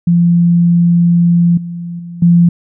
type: tone with level steps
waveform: sine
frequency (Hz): 172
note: F3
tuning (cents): -26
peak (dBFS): -6 / -20 / -24 / -4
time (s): 0.07-2.49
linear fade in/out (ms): 5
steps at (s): 1.57 / 1.99 / 2.22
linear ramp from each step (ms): 5
effects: none